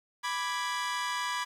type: chord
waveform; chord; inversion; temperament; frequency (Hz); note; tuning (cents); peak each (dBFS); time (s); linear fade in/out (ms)
sawtooth; G# diminished; first; equal; 987.8 / 1174.7 / 1661.2; B5 / D6 / G#6; 0 / 0 / 0; -29 / -33 / -33; 0.23-1.45; 20
effects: low-pass 8000 Hz 12 dB/octave + 10-bit